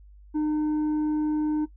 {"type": "tone with tanh clipping", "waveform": "triangle", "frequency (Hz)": 304.2, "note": "D#4", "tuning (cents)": -39, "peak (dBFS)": -23, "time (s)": [0.34, 1.66], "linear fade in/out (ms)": 20, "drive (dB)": 9, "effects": ["noise-tail reverb RT60 0.1 s tail -18 dB re dry", "added 50 Hz sine -47 dBFS peak until 1.76 s"]}